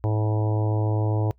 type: harmonic tone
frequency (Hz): 107.4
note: A2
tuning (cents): -41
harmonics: 1 / 3 / 4 / 5 / 6 / 7 / 8 / 9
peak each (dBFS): -21 / -31 / -33 / -35 / -37 / -38 / -39 / -40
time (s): 0.04-1.31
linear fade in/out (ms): 0
effects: noise-tail reverb RT60 0.1 s tail -23 dB re dry + added 60 Hz sine -55 dBFS peak until 1.38 s